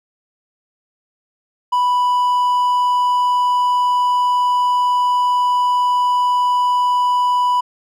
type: tone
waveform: triangle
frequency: 987.8 Hz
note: B5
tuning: in tune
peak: -11 dBFS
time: 1.72-7.61 s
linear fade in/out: 10 ms
effects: none